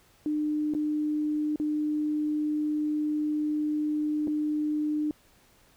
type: tone with dropouts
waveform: sine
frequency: 301.7 Hz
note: D4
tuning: 47 cents sharp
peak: -25 dBFS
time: 0.26-5.11 s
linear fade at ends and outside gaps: 1 ms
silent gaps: 0.738-0.749 / 1.559-1.599 / 4.273-4.279 s
effects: pink hiss -61 dBFS RMS until 5.76 s